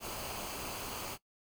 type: noise with comb filter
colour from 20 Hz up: pink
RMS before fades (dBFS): -41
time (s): 0-1.18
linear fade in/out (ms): 50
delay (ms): 0.54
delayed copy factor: -0.5
effects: noise-tail reverb RT60 0.1 s tail -18 dB re dry